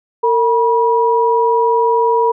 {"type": "tone pair together", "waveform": "sine", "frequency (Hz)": [456.4, 966.1], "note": ["A#4", "B5"], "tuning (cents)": [-37, -38], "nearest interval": "octave + minor second", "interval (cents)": 1299, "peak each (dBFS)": -13, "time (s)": [0.23, 2.32], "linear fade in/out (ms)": 10, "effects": []}